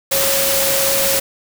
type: tone in noise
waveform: sine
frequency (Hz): 547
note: C#5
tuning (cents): -23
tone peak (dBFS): -20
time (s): 0.11-1.2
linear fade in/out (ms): 10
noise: white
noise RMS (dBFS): -17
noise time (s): 0.11-1.2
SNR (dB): -6
effects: none